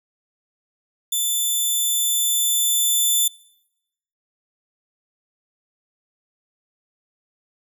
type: tone with level ramp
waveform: 10% pulse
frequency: 3520 Hz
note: A7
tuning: in tune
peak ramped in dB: -12 to -8 dBFS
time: 1.12-3.28 s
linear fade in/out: 5 ms
effects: noise-tail reverb RT60 0.9 s tail -25 dB re dry